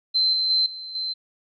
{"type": "tone with level steps", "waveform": "sine", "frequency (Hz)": 4092, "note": "C8", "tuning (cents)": -39, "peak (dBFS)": [-17, -20, -17, -33, -25], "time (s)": [0.14, 1.14], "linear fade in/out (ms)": 20, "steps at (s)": [0.33, 0.5, 0.66, 0.95], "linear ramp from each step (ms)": 2, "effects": []}